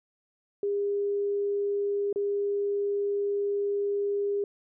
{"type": "tone with dropouts", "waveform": "sine", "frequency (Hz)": 404.6, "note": "G#4", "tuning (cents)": -45, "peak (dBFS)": -25, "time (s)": [0.63, 4.44], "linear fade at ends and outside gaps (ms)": 2, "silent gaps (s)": [2.128, 2.159], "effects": []}